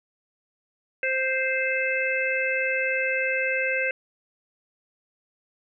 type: harmonic tone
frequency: 523.3 Hz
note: C5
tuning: in tune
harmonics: 1 / 3 / 4 / 5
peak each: -28 / -28 / -28 / -28 dBFS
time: 1.03-3.91 s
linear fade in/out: 2 ms
effects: none